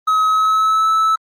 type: tone with pitch glide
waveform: triangle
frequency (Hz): 1276 to 1308.1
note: D#6 to E6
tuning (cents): +43 to -14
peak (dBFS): -10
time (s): 0.07-1.16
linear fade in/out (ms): 10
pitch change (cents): +43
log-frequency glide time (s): 0.26-0.88
effects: Opus 32 kbps